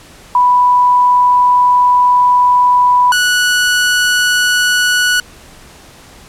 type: tone pair in turn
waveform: sine / sawtooth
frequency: 987.8 / 1472.4 Hz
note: B5 / F#6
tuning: 0 / -9 cents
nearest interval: perfect fifth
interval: 691 cents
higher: second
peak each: -6 dBFS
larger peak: neither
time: 0.35-3.12 / 3.12-5.2 s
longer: first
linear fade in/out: 2 ms
effects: pink hiss -39 dBFS RMS until 6.28 s + low-pass 11000 Hz 12 dB/octave